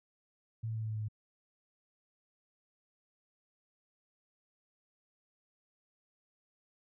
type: tone with pitch steps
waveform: sine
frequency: 112.6 / 111.63 / 110.67 / 109.71 / 108.76 / 107.83 / 106.9 Hz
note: A2 / A2 / A2 / A2 / A2 / A2 / A2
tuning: +40 / +25 / +11 / -5 / -20 / -34 / -49 cents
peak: -34 dBFS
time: 0.63-1.085 s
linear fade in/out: 10 ms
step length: 65 ms
effects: none